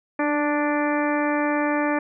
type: harmonic tone with a mistuned harmonic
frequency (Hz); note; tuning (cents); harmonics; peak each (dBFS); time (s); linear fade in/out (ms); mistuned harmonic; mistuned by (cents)
293.7; D4; 0; 1 / 2 / 3 / 4 / 5 / 6 / 7 / 8; -23 / -26 / -28 / -31 / -34 / -30 / -36 / -35; 0.19-1.99; 5; 1; +20
effects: none